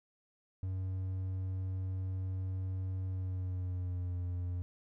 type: tone with pitch glide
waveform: triangle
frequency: 93.8 to 89.05 Hz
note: F#2 to F2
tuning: +24 to +34 cents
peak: -32 dBFS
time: 0.63-4.62 s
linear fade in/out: 0 ms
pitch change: -90 cents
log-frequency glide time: 3.05-4.18 s
effects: none